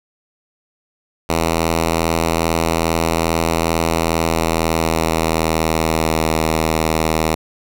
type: tone with pitch glide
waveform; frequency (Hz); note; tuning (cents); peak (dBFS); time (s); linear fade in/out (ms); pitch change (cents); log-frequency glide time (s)
5% pulse; 82.4 to 79.87; E2 to D#2; 0 to +46; -4; 1.29-7.35; 5; -54; 3.97-6.3
effects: none